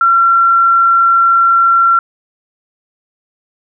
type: tone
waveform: sine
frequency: 1363 Hz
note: F6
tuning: 43 cents flat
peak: -6 dBFS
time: 0.01-1.99 s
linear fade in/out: 2 ms
effects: none